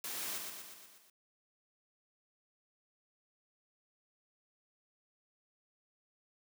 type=noise with echo; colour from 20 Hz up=white; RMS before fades=-41 dBFS; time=0.04-0.38 s; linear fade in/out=2 ms; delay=120 ms; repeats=6; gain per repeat=-4 dB; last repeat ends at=1.1 s; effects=high-pass 200 Hz 12 dB/octave